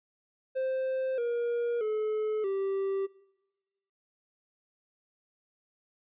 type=tone with pitch steps; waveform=triangle; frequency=523.3 / 474.4 / 430 / 389.8 Hz; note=C5 / A#4 / A4 / G4; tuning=0 / +30 / -40 / -10 cents; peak=-26 dBFS; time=0.55-3.07 s; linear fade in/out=20 ms; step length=630 ms; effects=noise-tail reverb RT60 1.0 s tail -21 dB re dry + resampled to 8000 Hz